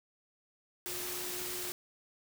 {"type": "tone in noise", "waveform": "sine", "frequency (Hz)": 359.4, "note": "F4", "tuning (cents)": 50, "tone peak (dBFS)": -45, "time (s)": [0.86, 1.72], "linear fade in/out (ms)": 0, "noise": "white", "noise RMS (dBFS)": -39, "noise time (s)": [0.86, 1.72], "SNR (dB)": -9, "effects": []}